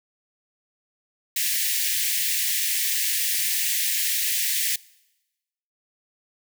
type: high-pass noise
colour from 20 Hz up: white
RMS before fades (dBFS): -24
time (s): 1.36-4.76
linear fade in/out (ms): 5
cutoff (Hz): 1700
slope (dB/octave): 96
effects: noise-tail reverb RT60 1.0 s tail -23 dB re dry